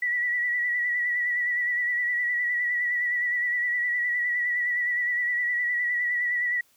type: tone with vibrato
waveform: sine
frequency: 1946 Hz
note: B6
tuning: 26 cents flat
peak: -23 dBFS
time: 0.02-6.61 s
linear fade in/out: 5 ms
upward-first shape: sine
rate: 9.7 Hz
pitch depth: 36 cents each way
effects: white hiss -63 dBFS RMS until 6.76 s